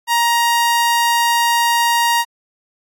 sawtooth tone, 940 Hz, A#5, 14 cents sharp, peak -9 dBFS, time 0.07-2.25 s, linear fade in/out 50 ms, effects AAC 64 kbps

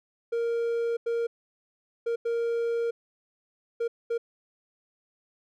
triangle tone bursts at uneven times, 466.2 Hz, A#4, in tune, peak -23 dBFS, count 6, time 0.32-0.97 / 1.06-1.27 / 2.06-2.16 / 2.25-2.91 / 3.8-3.88 / 4.1-4.18 s, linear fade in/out 10 ms, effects none

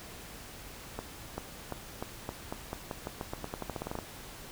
accelerating click train, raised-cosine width 1 ms, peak -21 dBFS, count 21, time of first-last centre 0.99-3.988 s, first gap 390 ms, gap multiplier 0.88, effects pink hiss -47 dBFS RMS until 4.51 s

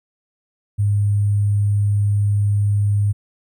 sine tone with sample-and-hold, 102.2 Hz, G#2, 27 cents flat, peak -14 dBFS, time 0.78-3.13 s, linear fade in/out 20 ms, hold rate 8820 Hz, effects none

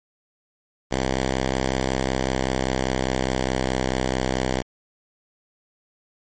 5% pulse tone with pitch glide, 65.41 to 64.51 Hz, C2 to C2, 0 to -24 cents, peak -10 dBFS, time 0.91-4.62 s, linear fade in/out 5 ms, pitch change -24 cents, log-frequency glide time 1.95-3.9 s, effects MP3 32 kbps

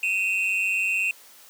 triangle tone pair together, 2524 / 2718 Hz, D#7 / F7, +24 / -48 cents, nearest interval minor second, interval 128 cents, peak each -23 dBFS, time 0.03-1.11 s, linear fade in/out 2 ms, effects white hiss -50 dBFS RMS until 1.49 s + high-pass 300 Hz 12 dB/octave

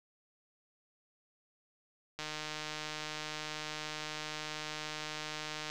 click train, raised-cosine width 0.2 ms, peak -22 dBFS, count 538, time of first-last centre 2.19-5.7 s, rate 153 Hz, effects none

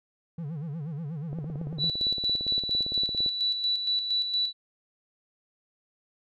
triangle tone with vibrato, 154.3 Hz, D#3, 14 cents flat, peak -30 dBFS, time 0.38-1.9 s, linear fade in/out 5 ms, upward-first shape sine, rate 8.3 Hz, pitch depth 180 cents each way
click train, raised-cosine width 2 ms, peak -26 dBFS, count 35, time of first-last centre 1.33-3.262 s, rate 17.6 Hz
sine tone with tremolo, 3951 Hz, B7, in tune, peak -23 dBFS, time 1.78-4.53 s, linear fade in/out 50 ms, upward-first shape square, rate 4.3 Hz, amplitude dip 50%
effects none

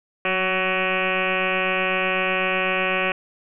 sine tone with frequency modulation, 1500 Hz, F#6, 23 cents sharp, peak -19 dBFS, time 0.25-3.12 s, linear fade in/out 2 ms, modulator 188 Hz, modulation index 6.6, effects none

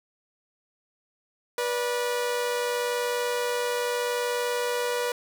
sawtooth tone pair together, 486.5 / 587.3 Hz, B4 / D5, -26 / 0 cents, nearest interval minor third, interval 326 cents, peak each -22 / -30 dBFS, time 1.58-5.12 s, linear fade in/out 2 ms, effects none

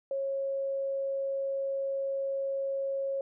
sine tone, 546 Hz, C#5, 26 cents flat, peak -29 dBFS, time 0.11-3.21 s, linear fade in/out 2 ms, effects none

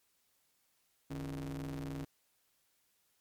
40% pulse ring-modulated tone, 63.8 Hz, C2, 43 cents flat, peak -35 dBFS, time 1.1-2.05 s, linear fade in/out 10 ms, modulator 212 Hz, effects white hiss -75 dBFS RMS until 3.2 s + MP3 96 kbps

